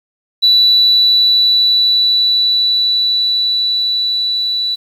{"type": "tone with level ramp", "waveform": "sine", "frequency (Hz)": 3956, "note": "B7", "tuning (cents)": 2, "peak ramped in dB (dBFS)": [-5, -14], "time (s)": [0.42, 4.76], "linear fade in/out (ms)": 20, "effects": ["tanh soft clip ceiling -2 dBFS", "7-bit"]}